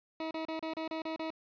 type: tone bursts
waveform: 20% pulse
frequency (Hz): 320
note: D#4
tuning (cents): +49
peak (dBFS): -30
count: 8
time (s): 0.2-1.304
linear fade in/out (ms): 2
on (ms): 110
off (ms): 32
effects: resampled to 11025 Hz